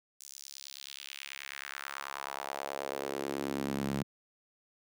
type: tone with high-pass filter sweep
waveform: sawtooth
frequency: 69.3 Hz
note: C#2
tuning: in tune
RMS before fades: -39 dBFS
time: 0.2-4.03 s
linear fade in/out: 5 ms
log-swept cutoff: 6900 to 170 Hz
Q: 2
effects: none